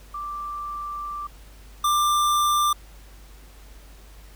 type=tone pair in turn; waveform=sine / square; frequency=1174.7 / 1186.3 Hz; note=D6 / D6; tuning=0 / +17 cents; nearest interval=unison; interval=17 cents; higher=second; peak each=-29 / -19 dBFS; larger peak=second; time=0.14-1.27 / 1.84-2.73 s; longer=first; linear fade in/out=5 ms; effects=added 50 Hz sine -44 dBFS peak until 4.35 s + pink hiss -52 dBFS RMS until 4.35 s